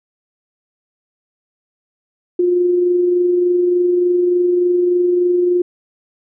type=tone with amplitude modulation; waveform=sine; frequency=355.2 Hz; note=F4; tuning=29 cents sharp; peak=-10 dBFS; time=2.39-5.62 s; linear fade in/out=5 ms; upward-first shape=sine; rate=23.4 Hz; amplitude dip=30%; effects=none